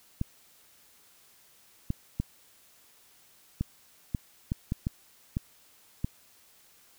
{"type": "clicks", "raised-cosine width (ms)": 5, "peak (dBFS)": -16, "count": 10, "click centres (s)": [0.214, 1.904, 2.2, 3.61, 4.148, 4.519, 4.721, 4.869, 5.369, 6.045], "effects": ["white hiss -60 dBFS RMS until 6.98 s"]}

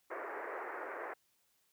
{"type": "band-pass noise", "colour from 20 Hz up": "pink", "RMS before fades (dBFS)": -43, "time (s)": [0.1, 1.14], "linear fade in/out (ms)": 10, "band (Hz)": [350, 2000], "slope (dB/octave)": 48, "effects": ["white hiss -75 dBFS RMS until 1.72 s"]}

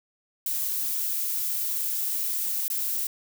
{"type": "noise with dropouts", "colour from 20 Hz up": "violet", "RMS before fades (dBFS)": -28, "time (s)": [0.46, 3.07], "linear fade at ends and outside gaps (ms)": 2, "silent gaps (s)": [2.681, 2.701], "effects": []}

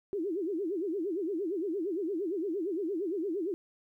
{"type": "tone with vibrato", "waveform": "sine", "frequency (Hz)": 361.2, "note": "F#4", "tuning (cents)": -42, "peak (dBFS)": -30, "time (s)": [0.13, 3.54], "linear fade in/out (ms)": 0, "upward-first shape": "sine", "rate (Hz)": 8.7, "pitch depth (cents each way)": 250, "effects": ["12-bit"]}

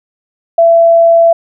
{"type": "tone", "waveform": "sine", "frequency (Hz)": 670, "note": "E5", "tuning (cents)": 28, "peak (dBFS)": -3, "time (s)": [0.58, 1.33], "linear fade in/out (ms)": 5, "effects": []}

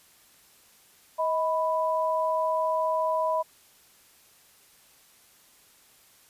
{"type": "tone pair together", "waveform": "sine", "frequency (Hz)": [634.8, 990], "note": ["D#5", "B5"], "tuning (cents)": [35, 4], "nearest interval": "minor sixth", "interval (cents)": 769, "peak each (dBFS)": -26, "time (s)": [1.18, 3.43], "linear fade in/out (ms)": 20, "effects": ["white hiss -58 dBFS RMS until 6.29 s", "resampled to 32000 Hz"]}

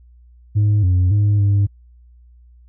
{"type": "tone with pitch steps", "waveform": "sine", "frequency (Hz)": [104.4, 90.8, 103.2, 100.7], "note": ["G#2", "F#2", "G#2", "G2"], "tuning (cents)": [10, -32, -10, 47], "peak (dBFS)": -9, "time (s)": [0.55, 1.67], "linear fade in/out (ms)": 20, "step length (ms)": 280, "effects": ["tanh soft clip ceiling -11 dBFS", "added 60 Hz sine -44 dBFS peak until 2.68 s"]}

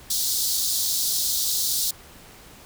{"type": "high-pass noise", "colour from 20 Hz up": "pink", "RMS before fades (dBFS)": -24, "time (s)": [0.1, 1.91], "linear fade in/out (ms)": 5, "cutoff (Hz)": 3800, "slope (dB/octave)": 48, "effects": ["pink hiss -47 dBFS RMS until 2.65 s"]}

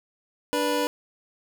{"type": "tone pair together", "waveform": "25% pulse", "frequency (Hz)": [293.7, 489.4], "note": ["D4", "B4"], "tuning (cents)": [0, -16], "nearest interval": "major sixth", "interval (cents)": 884, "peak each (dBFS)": [-23, -21], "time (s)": [0.53, 0.87], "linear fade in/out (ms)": 0, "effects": []}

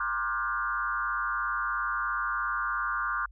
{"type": "tone with frequency modulation", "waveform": "sine", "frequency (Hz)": 1303, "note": "E6", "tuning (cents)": -20, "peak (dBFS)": -27, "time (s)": [0, 3.26], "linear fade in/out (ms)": 5, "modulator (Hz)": 117, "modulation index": 2.1, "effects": ["added 50 Hz sine -48 dBFS peak until 3.31 s"]}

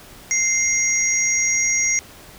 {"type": "tone cluster", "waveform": "sine", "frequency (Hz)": [2099, 5760, 6540], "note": ["C7", "F#8", "G#8"], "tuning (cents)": [5, -47, -28], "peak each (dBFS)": -21, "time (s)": [0.31, 1.99], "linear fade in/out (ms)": 0, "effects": ["pink hiss -43 dBFS RMS until 2.38 s"]}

